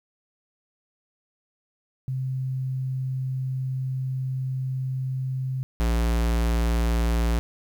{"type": "tone pair in turn", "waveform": ["sine", "square"], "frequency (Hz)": [130.81, 57.73], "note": ["C3", "A#1"], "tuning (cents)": [0, -16], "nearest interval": "octave + major second", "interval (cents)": 1416, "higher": "first", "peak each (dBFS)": [-25, -21], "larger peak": "second", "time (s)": [[2.08, 5.63], [5.8, 7.39]], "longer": "first", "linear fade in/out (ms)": 0, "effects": ["10-bit"]}